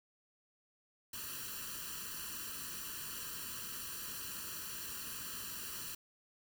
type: noise with comb filter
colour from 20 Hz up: white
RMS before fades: -44 dBFS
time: 1.13-5.95 s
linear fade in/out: 5 ms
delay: 0.69 ms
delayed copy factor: +0.95
effects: none